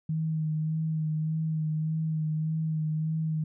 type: tone with vibrato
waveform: sine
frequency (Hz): 157.2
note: D#3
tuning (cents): +18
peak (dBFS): -26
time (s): 0.09-3.44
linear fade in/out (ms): 5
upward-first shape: sine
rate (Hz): 1.7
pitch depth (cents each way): 24
effects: none